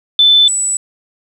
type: tone pair in turn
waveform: sine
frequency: 3520 / 7902 Hz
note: A7 / B8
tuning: 0 / 0 cents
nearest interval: octave + major second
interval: 1400 cents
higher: second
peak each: -5 / -13 dBFS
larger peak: first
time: 0.19-0.48 / 0.48-0.77 s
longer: neither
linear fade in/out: 2 ms
effects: 7-bit